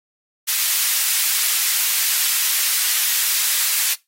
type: high-pass noise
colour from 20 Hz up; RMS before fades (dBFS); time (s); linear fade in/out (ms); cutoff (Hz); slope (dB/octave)
white; -19; 0.47-3.95; 20; 1800; 12
effects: noise-tail reverb RT60 0.2 s tail -20 dB re dry + AAC 48 kbps